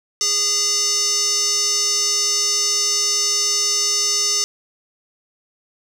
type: tone with band-pass filter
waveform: square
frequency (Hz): 409.4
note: G#4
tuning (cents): -25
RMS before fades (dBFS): -19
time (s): 0.21-4.44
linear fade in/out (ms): 0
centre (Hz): 5800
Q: 9.6
effects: none